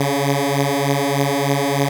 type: beating tone pair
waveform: 10% pulse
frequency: 138.59 / 141.89 Hz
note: C#3 / C#3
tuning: 0 / +41 cents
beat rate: 3.3 Hz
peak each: -11 dBFS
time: 0-1.89 s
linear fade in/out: 5 ms
effects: none